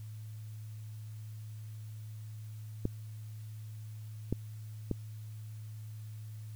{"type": "clicks", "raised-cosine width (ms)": 3, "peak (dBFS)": -18, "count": 3, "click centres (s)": [2.854, 4.326, 4.913], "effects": ["added 108 Hz sine -42 dBFS peak until 6.55 s", "white hiss -63 dBFS RMS until 6.55 s"]}